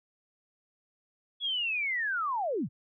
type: linear sweep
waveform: sine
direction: down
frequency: 3400 to 87.9 Hz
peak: -28 dBFS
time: 1.4-2.69 s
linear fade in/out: 50 ms
effects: none